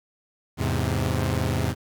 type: chord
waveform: sawtooth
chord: E augmented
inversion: none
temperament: equal with one note detuned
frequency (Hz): 82.41 / 104.79 / 130.81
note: E2 / G#2 / B#2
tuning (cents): 0 / +16 / 0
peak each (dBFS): -23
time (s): 0.57-1.75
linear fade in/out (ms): 50
effects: 9-bit